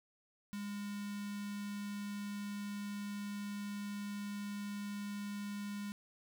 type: tone with notch filter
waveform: square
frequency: 204 Hz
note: G#3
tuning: 31 cents flat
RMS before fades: -42 dBFS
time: 0.53-5.92 s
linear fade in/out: 0 ms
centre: 630 Hz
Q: 1
effects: none